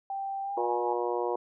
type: tone with pitch glide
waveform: sine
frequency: 784 to 835.4 Hz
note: G5 to G#5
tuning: 0 to +10 cents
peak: -31 dBFS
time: 0.1-0.93 s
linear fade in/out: 2 ms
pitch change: +110 cents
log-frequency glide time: 0.43-0.74 s
type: harmonic tone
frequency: 120 Hz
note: B2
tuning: 49 cents flat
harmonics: 3 / 4 / 5 / 6 / 7 / 8 / 9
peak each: -32 / -32 / -38 / -36 / -39 / -35 / -44 dBFS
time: 0.57-1.36 s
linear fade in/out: 5 ms
effects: none